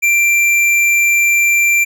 triangle tone with tanh clipping, 2360 Hz, D7, 8 cents sharp, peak -11 dBFS, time 0.02-1.85 s, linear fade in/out 20 ms, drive 18 dB, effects none

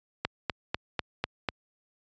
click train, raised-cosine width 0.3 ms, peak -11 dBFS, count 6, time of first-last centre 0.25-1.488 s, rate 4.04 Hz, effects high-pass 60 Hz 12 dB/octave + resampled to 16000 Hz

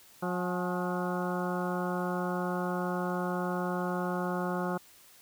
harmonic tone with a mistuned harmonic, 180 Hz, F#3, 47 cents flat, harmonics 1 / 2 / 3 / 4 / 5 / 6 / 7 / 8, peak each -33 / -36 / -38 / -39 / -40 / -41 / -41 / -42 dBFS, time 0.22-4.78 s, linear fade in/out 10 ms, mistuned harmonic 5, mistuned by -70 cents, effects white hiss -57 dBFS RMS until 5.21 s

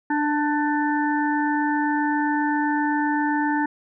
harmonic tone with a mistuned harmonic, 295.4 Hz, D4, 10 cents sharp, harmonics 1 / 3 / 5 / 6, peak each -22 / -24 / -31 / -29 dBFS, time 0.1-3.66 s, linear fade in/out 5 ms, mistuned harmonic 5, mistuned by +26 cents, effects none

